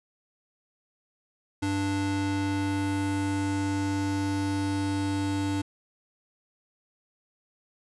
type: tone pair together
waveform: square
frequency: 97.96 / 293.9 Hz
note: G2 / D4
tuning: -1 / +1 cents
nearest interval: octave + perfect fifth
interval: 1902 cents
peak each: -31 / -30 dBFS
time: 1.62-5.62 s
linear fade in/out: 10 ms
effects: resampled to 24000 Hz